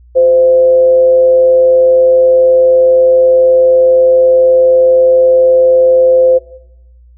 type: tone with frequency modulation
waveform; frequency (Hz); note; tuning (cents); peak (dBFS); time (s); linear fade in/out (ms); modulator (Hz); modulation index
sine; 516; C5; -24; -4; 0.15-6.39; 20; 151; 0.21
effects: noise-tail reverb RT60 0.9 s tail -19 dB re dry + added 60 Hz sine -38 dBFS peak until 7.17 s